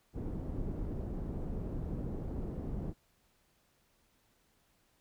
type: low-pass noise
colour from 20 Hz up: pink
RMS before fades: -38 dBFS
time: 0.13-2.94 s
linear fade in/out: 50 ms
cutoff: 350 Hz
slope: 12 dB/octave
effects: pink hiss -72 dBFS RMS until 5 s